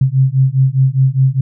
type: beating tone pair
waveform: sine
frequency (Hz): 130.4 / 135.3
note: C3 / C#3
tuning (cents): -5 / -42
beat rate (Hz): 4.9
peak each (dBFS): -12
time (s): 0.01-1.41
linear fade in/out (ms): 5
effects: none